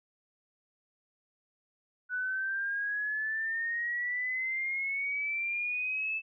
sine exponential sweep, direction up, 1480 to 2637 Hz, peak -30 dBFS, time 2.09-6.22 s, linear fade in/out 50 ms, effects none

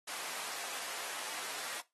pink high-pass noise, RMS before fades -42 dBFS, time 0.07-1.81 s, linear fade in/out 10 ms, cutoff 740 Hz, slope 12 dB/octave, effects noise-tail reverb RT60 0.2 s tail -17 dB re dry + AAC 32 kbps

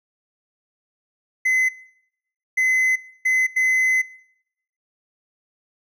triangle tone bursts at uneven times, 2039 Hz, C7, 45 cents flat, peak -14 dBFS, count 4, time 1.45-1.69 / 2.57-2.96 / 3.25-3.47 / 3.56-4.02 s, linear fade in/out 10 ms, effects noise-tail reverb RT60 0.8 s tail -22 dB re dry

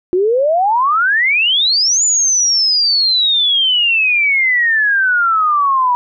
sine exponential two-way sweep, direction up then down, 349.2 to 7080 to 966 Hz, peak -10 dBFS, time 0.13-5.95 s, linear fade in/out 0 ms, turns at 2.04 s, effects none

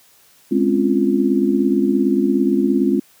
sine chord, Db major seventh, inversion second, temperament just, 207.9 / 259.9 / 277.2 / 346.5 Hz, Ab3 / C4 / Db4 / F4, +2 / -11 / 0 / -14 cents, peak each -19 dBFS, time 0.51-3 s, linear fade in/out 10 ms, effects white hiss -52 dBFS RMS until 3.2 s + high-pass 80 Hz 12 dB/octave

